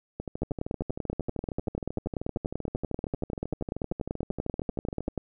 two click trains, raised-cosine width 2 ms, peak -16 / -20 dBFS, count 50 / 64, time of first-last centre 0.42-5.177 / 0.2-5.084 s, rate 10.3 / 12.9 Hz, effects none

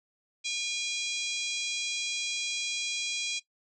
harmonic tone with a mistuned harmonic, 807 Hz, G#5, 50 cents flat, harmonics 3 / 4 / 5 / 6 / 7 / 8 / 9 / 10, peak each -34 / -36 / -38 / -40 / -41 / -42 / -43 / -44 dBFS, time 0.44-3.4 s, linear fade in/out 20 ms, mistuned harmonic 4, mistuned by +34 cents, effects noise-tail reverb RT60 0.1 s tail -17 dB re dry

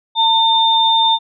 sine tone pair together, 902 / 3608 Hz, A5 / A7, +43 / +43 cents, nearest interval 2 octaves, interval 2400 cents, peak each -13 dBFS, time 0.15-1.19 s, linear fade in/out 50 ms, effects none

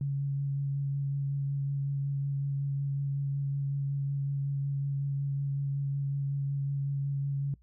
sine tone with vibrato, 139.5 Hz, C#3, 11 cents sharp, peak -28 dBFS, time 0.01-7.54 s, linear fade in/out 2 ms, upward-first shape sine, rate 5.4 Hz, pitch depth 12 cents each way, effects noise-tail reverb RT60 0.1 s tail -23 dB re dry + added 60 Hz sine -58 dBFS peak until 7.62 s

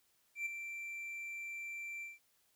triangle tone with ADSR envelope, 2349 Hz, D7, in tune, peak -32 dBFS, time 0.35-2.19 s, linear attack 110 ms, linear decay 10 ms, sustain -8 dB, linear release 170 ms, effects white hiss -74 dBFS RMS until 2.55 s

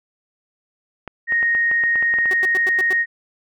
clicks, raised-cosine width 0.5 ms, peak -16 dBFS, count 11, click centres 1.077 / 1.323 / 1.428 / 1.55 / 1.714 / 1.837 / 1.957 / 2.026 / 2.139 / 2.186 / 2.257 s
sine tone, 1864.7 Hz, A#6, in tune, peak -15 dBFS, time 1.27-3.06 s, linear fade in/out 50 ms
sawtooth tone bursts, 376.6 Hz, F#4, 31 cents sharp, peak -22 dBFS, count 6, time 2.31-2.929 s, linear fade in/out 0 ms, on 24 ms, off 95 ms
effects none

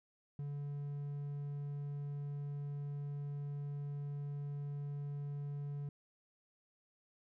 triangle tone with hard clipping, 143.6 Hz, D3, 39 cents flat, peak -40 dBFS, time 0.39-5.89 s, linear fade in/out 2 ms, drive 6 dB, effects none

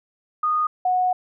sine tone pair in turn, 1233 / 733.1 Hz, D#6 / F#5, -16 / -16 cents, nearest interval major sixth, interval 900 cents, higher first, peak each -18 / -17 dBFS, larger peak second, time 0.43-0.67 / 0.85-1.13 s, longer second, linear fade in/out 5 ms, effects none

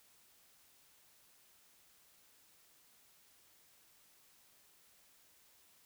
silence, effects white hiss -67 dBFS RMS until 5.85 s

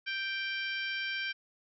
harmonic tone, 784 Hz, G5, in tune, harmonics 2 / 3 / 4 / 5 / 6 / 7, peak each -36 / -37 / -40 / -49 / -46 / -48 dBFS, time 0.06-1.33 s, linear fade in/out 20 ms, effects none

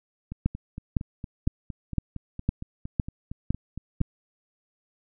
two click trains, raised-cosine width 5 ms, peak -10 / -22 dBFS, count 8 / 17, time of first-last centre 0.46-4.013 / 0.32-4.007 s, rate 1.97 / 4.34 Hz, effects none

